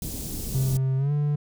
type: band-stop noise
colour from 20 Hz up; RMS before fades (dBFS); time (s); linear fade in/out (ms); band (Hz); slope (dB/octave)
pink; -32; 0.02-0.77; 2; 310 to 6500; 12
type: tone with pitch glide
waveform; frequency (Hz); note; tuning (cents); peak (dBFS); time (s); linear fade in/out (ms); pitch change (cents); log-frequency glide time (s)
triangle; 132.4 to 146.91; C3 to D3; +21 to +1; -19; 0.54-1.36; 10; +180; 0.97-1.12
effects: none